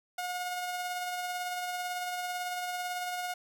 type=tone with tremolo; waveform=sawtooth; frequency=720 Hz; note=F#5; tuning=47 cents flat; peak=-28 dBFS; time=0.18-3.34 s; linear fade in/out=5 ms; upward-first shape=triangle; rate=18 Hz; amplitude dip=35%; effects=none